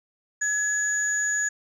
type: tone pair together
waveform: sine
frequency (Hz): 1682 / 6816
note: G#6 / G#8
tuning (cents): +22 / +44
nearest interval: 2 octaves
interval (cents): 2422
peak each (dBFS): -24 / -25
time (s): 0.41-1.49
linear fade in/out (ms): 10
effects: tanh soft clip ceiling -15 dBFS